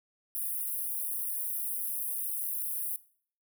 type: high-pass noise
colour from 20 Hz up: white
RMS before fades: -34 dBFS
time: 0.35-2.96 s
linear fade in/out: 0 ms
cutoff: 9400 Hz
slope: 96 dB/octave
effects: noise-tail reverb RT60 0.5 s tail -19 dB re dry